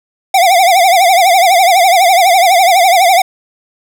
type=tone with vibrato; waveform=square; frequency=728 Hz; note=F#5; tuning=28 cents flat; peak=-6 dBFS; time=0.34-3.22 s; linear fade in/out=5 ms; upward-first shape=triangle; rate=12 Hz; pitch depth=160 cents each way; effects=none